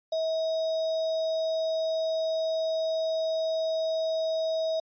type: tone with sample-and-hold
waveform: sine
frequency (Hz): 643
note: E5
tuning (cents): -43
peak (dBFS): -25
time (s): 0.12-4.8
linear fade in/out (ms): 5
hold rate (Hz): 4410
effects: resampled to 11025 Hz